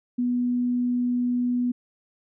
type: tone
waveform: sine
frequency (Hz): 245.4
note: B3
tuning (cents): -11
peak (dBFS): -21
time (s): 0.18-1.72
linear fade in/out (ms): 10
effects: none